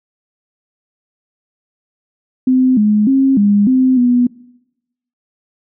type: tone with pitch steps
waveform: sine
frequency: 257.1 / 210.5 / 268.7 / 204 / 258.5 / 245.1 Hz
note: C4 / G#3 / C4 / G#3 / C4 / B3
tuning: -30 / +24 / +46 / -31 / -21 / -13 cents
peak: -8 dBFS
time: 2.47-4.27 s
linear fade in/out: 5 ms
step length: 300 ms
effects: noise-tail reverb RT60 0.9 s tail -22 dB re dry